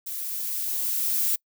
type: noise with level ramp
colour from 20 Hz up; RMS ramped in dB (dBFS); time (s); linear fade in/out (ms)
violet; -33 to -23; 0.06-1.36; 10
effects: noise-tail reverb RT60 0.1 s tail -26 dB re dry